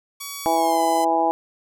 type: tone with pitch glide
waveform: 5% pulse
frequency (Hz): 1130 to 1012.5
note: C#6 to B5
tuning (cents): +33 to +43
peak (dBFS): -19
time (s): 0.2-1.05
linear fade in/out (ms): 10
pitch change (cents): -190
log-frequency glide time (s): 0.54-0.81
type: harmonic tone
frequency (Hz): 164.81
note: E3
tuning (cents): 0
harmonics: 2 / 3 / 4 / 5 / 6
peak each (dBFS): -25 / -28 / -23 / -19 / -28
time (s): 0.46-1.31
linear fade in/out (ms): 0
effects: none